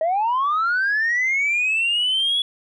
sine linear sweep, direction up, 620 to 3400 Hz, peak -16 dBFS, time 0.01-2.42 s, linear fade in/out 2 ms, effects tanh soft clip ceiling -15 dBFS

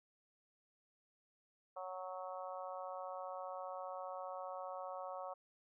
harmonic tone, 185 Hz, F#3, in tune, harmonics 3 / 4 / 5 / 6 / 7, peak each -47 / -48 / -52 / -50 / -54 dBFS, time 1.76-5.34 s, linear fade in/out 10 ms, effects none

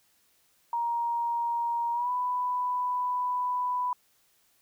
sine tone with pitch glide, 940 to 992.4 Hz, A#5 to B5, +14 to +8 cents, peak -26 dBFS, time 0.73-3.93 s, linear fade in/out 2 ms, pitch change +94 cents, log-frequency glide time 1.93-2.1 s, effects white hiss -67 dBFS RMS until 4.61 s

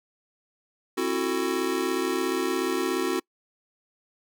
square chord, F# half-diminished seventh, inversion second, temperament just, 266.4 / 333 / 370 / 444 Hz, C4 / E4 / F#4 / A4, +31 / +18 / 0 / +16 cents, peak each -32 / -31 / -28 / -34 dBFS, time 0.97-3.2 s, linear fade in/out 10 ms, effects noise-tail reverb RT60 0.1 s tail -26 dB re dry

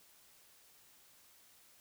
silence, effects white hiss -64 dBFS RMS until 1.8 s

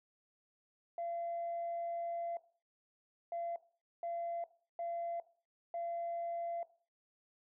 sine tone bursts at uneven times, 683 Hz, F5, 39 cents flat, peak -36 dBFS, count 5, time 0.98-2.37 / 3.32-3.56 / 4.03-4.44 / 4.79-5.2 / 5.74-6.63 s, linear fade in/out 2 ms, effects noise-tail reverb RT60 0.4 s tail -17 dB re dry + tanh soft clip ceiling -33 dBFS

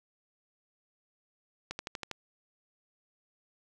click train, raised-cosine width 0.2 ms, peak -19 dBFS, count 6, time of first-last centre 1.71-2.113 s, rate 12.4 Hz, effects none

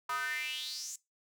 square tone with high-pass filter sweep, 138.59 Hz, C#3, in tune, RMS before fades -38 dBFS, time 0.09-0.96 s, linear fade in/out 5 ms, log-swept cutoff 1100 to 7400 Hz, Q 6.2, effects noise-tail reverb RT60 0.2 s tail -19 dB re dry

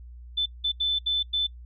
sine tone bursts at uneven times, 3520 Hz, A7, in tune, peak -22 dBFS, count 5, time 0.37-0.46 / 0.64-0.72 / 0.8-0.99 / 1.06-1.23 / 1.33-1.47 s, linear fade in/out 10 ms, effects noise-tail reverb RT60 0.1 s tail -25 dB re dry + added 60 Hz sine -41 dBFS peak until 1.65 s

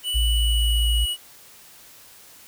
square tone with pitch glide, 2960 to 2923 Hz, F#7 to F#7, 0 to -22 cents, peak -24 dBFS, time 0.03-1.17 s, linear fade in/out 50 ms, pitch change -22 cents, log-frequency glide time 0.23-0.96 s
sine tone, 57.6 Hz, A#1, 20 cents flat, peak -18 dBFS, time 0.14-1.06 s, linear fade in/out 20 ms
effects white hiss -48 dBFS RMS until 2.47 s

